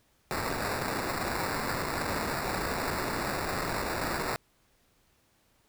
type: noise with sample-and-hold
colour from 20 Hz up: violet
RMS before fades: -32 dBFS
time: 0.31-4.36 s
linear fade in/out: 0 ms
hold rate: 3150 Hz
effects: pink hiss -68 dBFS RMS until 5.68 s